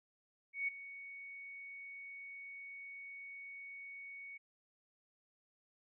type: tone with ADSR envelope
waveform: sine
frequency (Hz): 2228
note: C#7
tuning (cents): +8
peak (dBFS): -32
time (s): 0.53-4.38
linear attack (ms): 150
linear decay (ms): 10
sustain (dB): -15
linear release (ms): 14
effects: none